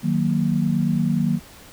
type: chord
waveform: sine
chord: D# minor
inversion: none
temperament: equal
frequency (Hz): 155.56 / 185 / 233.1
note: D#3 / F#3 / A#3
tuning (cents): 0 / 0 / 0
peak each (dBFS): -22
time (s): 0.02-1.4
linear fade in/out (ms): 50
effects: pink hiss -45 dBFS RMS until 1.72 s